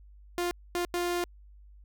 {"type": "tone bursts at uneven times", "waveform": "sawtooth", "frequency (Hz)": 350.8, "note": "F4", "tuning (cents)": 8, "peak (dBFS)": -24, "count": 3, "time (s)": [[0.38, 0.51], [0.75, 0.85], [0.94, 1.24]], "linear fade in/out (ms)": 0, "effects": ["added 50 Hz sine -50 dBFS peak until 1.84 s"]}